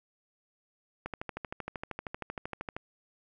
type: click train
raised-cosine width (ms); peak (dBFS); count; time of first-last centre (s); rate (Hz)
0.5; -21; 23; 1.06-2.765; 12.9
effects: none